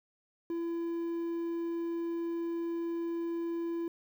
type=tone with quantisation; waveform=triangle; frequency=336.7 Hz; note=E4; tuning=37 cents sharp; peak=-30 dBFS; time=0.5-3.88 s; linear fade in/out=2 ms; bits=10; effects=none